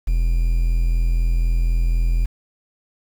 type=tone; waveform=triangle; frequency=42 Hz; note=E1; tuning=33 cents sharp; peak=-13 dBFS; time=0.07-2.26 s; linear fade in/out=10 ms; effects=7-bit